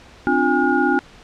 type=tone cluster; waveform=sine; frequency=259.9 / 296.8 / 353.3 / 817 / 1431 Hz; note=C4 / D4 / F4 / G#5 / F6; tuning=-11 / +18 / +20 / -29 / +42 cents; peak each=-21 dBFS; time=0.27-0.99 s; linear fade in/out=0 ms; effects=pink hiss -45 dBFS RMS until 1.23 s + low-pass 5000 Hz 12 dB/octave